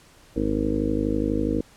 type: harmonic tone with a mistuned harmonic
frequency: 52.2 Hz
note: G#1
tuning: 10 cents sharp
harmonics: 1 / 2 / 3 / 4 / 5 / 6 / 7 / 8 / 9 / 10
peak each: -30 / -33 / -38 / -31 / -27 / -26 / -38 / -38 / -29 / -37 dBFS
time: 0.36-1.61 s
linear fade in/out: 5 ms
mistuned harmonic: 1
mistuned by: +39 cents
effects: pink hiss -53 dBFS RMS until 1.76 s + low-pass 11000 Hz 12 dB/octave